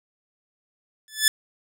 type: tone with exponential growth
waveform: 10% pulse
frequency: 1737 Hz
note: A6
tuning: 23 cents flat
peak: -3 dBFS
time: 1.08-1.28 s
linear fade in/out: 1 ms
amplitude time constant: 43 ms
effects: none